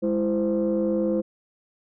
sine tone cluster, 206.8 / 334.9 / 516 Hz, G#3 / E4 / C5, -7 / +27 / -24 cents, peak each -24 dBFS, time 0.02-1.22 s, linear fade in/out 20 ms, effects tanh soft clip ceiling -15 dBFS

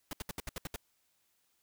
pink noise bursts, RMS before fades -39 dBFS, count 8, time 0.11-0.761 s, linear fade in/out 2 ms, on 21 ms, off 69 ms, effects white hiss -75 dBFS RMS until 1.62 s

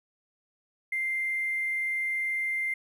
triangle tone with hard clipping, 2093 Hz, C7, in tune, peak -27 dBFS, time 0.92-2.74 s, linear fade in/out 5 ms, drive 3 dB, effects none

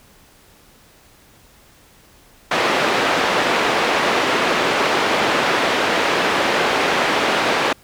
pink band-pass noise, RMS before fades -18 dBFS, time 2.51-7.73 s, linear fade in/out 5 ms, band 370 to 3000 Hz, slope 12 dB/octave, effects pink hiss -50 dBFS RMS until 7.83 s

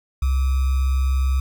sine tone with sample-and-hold, 66.1 Hz, C2, 18 cents sharp, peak -16 dBFS, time 0.22-1.4 s, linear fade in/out 5 ms, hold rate 1225 Hz, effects none

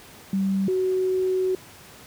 sine tone pair in turn, 193.8 / 373.1 Hz, G3 / F#4, -20 / +14 cents, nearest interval major seventh, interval 1134 cents, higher second, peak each -20 dBFS, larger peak neither, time 0.33-0.68 / 0.68-1.55 s, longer second, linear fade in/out 2 ms, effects pink hiss -46 dBFS RMS until 2.06 s + high-pass 80 Hz 12 dB/octave

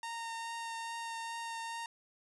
sawtooth tone with vibrato, 920 Hz, A#5, 23 cents flat, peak -35 dBFS, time 0.03-1.86 s, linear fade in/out 2 ms, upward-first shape triangle, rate 2.4 Hz, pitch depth 13 cents each way, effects resampled to 24000 Hz

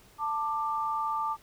sine tone pair together, 887 / 1184 Hz, A5 / D6, +14 / +14 cents, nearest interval perfect fourth, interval 500 cents, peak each -31 / -30 dBFS, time 0.18-1.37 s, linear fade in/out 50 ms, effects pink hiss -58 dBFS RMS until 1.42 s

